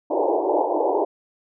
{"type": "band-pass noise", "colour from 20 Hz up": "pink", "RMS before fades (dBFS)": -21, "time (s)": [0.1, 1.05], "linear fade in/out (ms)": 10, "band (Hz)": [310, 940], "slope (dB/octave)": 96, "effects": []}